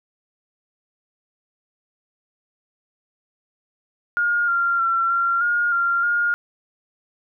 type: tone with pitch steps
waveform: sine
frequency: 1422 / 1386 / 1357 / 1377 / 1425 / 1386 / 1420 Hz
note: F6 / F6 / E6 / F6 / F6 / F6 / F6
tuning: +31 / -14 / +50 / -25 / +34 / -14 / +28 cents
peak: -17 dBFS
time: 4.17-6.34 s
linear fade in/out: 0 ms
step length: 310 ms
effects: none